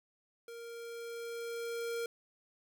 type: tone with level ramp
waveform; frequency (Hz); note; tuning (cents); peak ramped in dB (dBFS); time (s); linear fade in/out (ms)
square; 466.2; A#4; 0; -46 to -35; 0.48-2.06; 2
effects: none